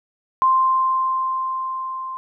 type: tone with level ramp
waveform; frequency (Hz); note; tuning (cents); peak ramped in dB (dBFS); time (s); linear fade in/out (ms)
sine; 1046.5; C6; 0; -12 to -27; 0.42-2.17; 0
effects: none